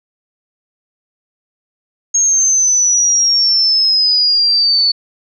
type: exponential sweep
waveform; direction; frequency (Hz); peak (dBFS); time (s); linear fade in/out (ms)
sine; down; 6550 to 4449; -9; 2.14-4.92; 10
effects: none